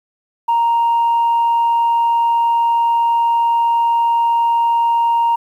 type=tone; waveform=sine; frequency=932.3 Hz; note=A#5; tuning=in tune; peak=-10 dBFS; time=0.48-5.36 s; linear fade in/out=10 ms; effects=tanh soft clip ceiling -9 dBFS + 8-bit